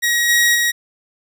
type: tone with level steps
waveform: sawtooth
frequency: 1898 Hz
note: A#6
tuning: 31 cents sharp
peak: -11 / -8 / -11 dBFS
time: 0.02-0.72 s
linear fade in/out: 20 ms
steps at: 0.28 / 0.54 s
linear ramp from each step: 20 ms
effects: none